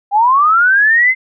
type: linear sweep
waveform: sine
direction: up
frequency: 784 to 2093 Hz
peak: -7 dBFS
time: 0.11-1.15 s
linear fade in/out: 50 ms
effects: none